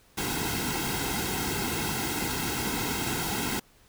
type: noise with comb filter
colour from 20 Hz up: pink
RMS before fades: -30 dBFS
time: 0.17-3.6 s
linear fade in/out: 10 ms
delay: 1.7 ms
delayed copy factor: -0.8
effects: pink hiss -60 dBFS RMS until 3.88 s